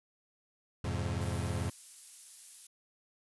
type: chord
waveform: 35% pulse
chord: F minor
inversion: none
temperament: equal with one note detuned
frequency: 85.81 / 103.83 / 130.81 Hz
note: F2 / Ab2 / C3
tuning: -30 / 0 / 0 cents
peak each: -34 / -35 / -37 dBFS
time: 0.84-1.7 s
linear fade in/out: 5 ms
type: noise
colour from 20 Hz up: violet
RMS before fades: -46 dBFS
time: 1.21-2.67 s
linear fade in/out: 5 ms
effects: resampled to 24000 Hz